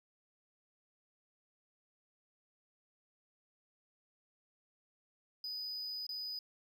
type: tone with dropouts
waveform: triangle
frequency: 4978 Hz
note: D#8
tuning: in tune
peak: -38 dBFS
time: 5.44-6.39 s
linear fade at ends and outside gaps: 2 ms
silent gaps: 6.067-6.091 s
effects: none

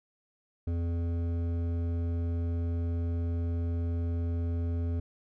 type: tone with hard clipping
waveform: sine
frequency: 84.9 Hz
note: F2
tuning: 48 cents flat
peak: -30 dBFS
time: 0.67-5 s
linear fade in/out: 5 ms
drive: 11 dB
effects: none

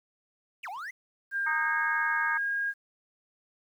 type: exponential two-way sweep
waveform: triangle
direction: down then up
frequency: 3200 to 698.5 to 2141 Hz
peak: -34 dBFS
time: 0.63-0.91 s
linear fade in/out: 10 ms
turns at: 0.69 s
type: tone with pitch glide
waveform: sine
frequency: 1600 to 1628 Hz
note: G6 to G#6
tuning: +35 to -35 cents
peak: -27 dBFS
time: 1.31-2.74 s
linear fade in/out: 50 ms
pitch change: +30 cents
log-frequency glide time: 1.48-1.77 s
type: harmonic tone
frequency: 309.2 Hz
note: D#4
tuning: 11 cents flat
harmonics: 3 / 4 / 5 / 6 / 7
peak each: -33 / -33 / -37 / -40 / -38 dBFS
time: 1.46-2.38 s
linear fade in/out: 10 ms
effects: 10-bit

